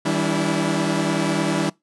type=tone cluster; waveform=sawtooth; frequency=159.6 / 196.2 / 288.2 / 329.2 Hz; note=D#3 / G3 / D4 / E4; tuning=+44 / +2 / -33 / -2 cents; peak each=-21 dBFS; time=0.05-1.7 s; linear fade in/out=10 ms; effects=noise-tail reverb RT60 0.2 s tail -24 dB re dry + resampled to 24000 Hz